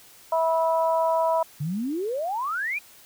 harmonic tone, 325.9 Hz, E4, 20 cents flat, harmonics 2 / 3 / 4, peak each -22 / -23 / -36 dBFS, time 0.32-1.43 s, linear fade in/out 5 ms
sine exponential sweep, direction up, 138.59 to 2500 Hz, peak -25 dBFS, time 1.6-2.79 s, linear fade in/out 10 ms
effects white hiss -51 dBFS RMS until 3.05 s

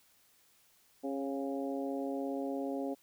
harmonic tone with a mistuned harmonic, 137.2 Hz, C#3, 17 cents flat, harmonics 2 / 3 / 4 / 5 / 6, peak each -36 / -41 / -40 / -44 / -49 dBFS, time 1.03-2.95 s, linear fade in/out 20 ms, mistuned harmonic 5, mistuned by +34 cents, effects white hiss -67 dBFS RMS until 3.02 s

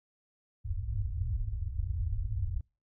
white low-pass noise, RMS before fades -33 dBFS, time 0.64-2.61 s, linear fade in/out 10 ms, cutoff 110 Hz, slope 96 dB/octave, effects noise-tail reverb RT60 0.3 s tail -23 dB re dry

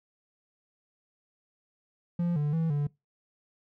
triangle tone with pitch steps, 173 / 147.4 / 163.2 / 145.2 Hz, F3 / D3 / E3 / D3, -16 / +7 / -17 / -19 cents, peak -23 dBFS, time 2.19-2.87 s, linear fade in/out 5 ms, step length 170 ms, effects noise-tail reverb RT60 0.2 s tail -23 dB re dry

